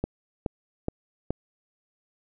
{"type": "click train", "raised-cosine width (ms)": 2, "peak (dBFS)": -13, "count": 4, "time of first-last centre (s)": [0.04, 1.306], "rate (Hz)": 2.37, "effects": []}